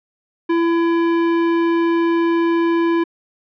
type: tone with tanh clipping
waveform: sine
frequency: 335.7 Hz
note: E4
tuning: 32 cents sharp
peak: -16 dBFS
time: 0.49-3.04 s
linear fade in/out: 10 ms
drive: 18 dB
effects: low-pass 3000 Hz 12 dB/octave